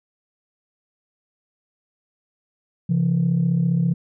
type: tone pair together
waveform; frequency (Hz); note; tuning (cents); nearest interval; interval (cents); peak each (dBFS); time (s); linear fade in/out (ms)
sine; 135.6 / 170.61; C#3 / F3; -38 / -40; major third; 398; -20 / -17; 2.89-3.94; 10
effects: tanh soft clip ceiling -12 dBFS